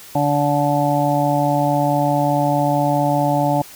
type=harmonic tone; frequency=144.7 Hz; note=D3; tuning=25 cents flat; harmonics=1 / 2 / 4 / 5 / 6; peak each=-21 / -21 / -21 / -21 / -21 dBFS; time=0.15-3.62 s; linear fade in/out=5 ms; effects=white hiss -40 dBFS RMS until 3.75 s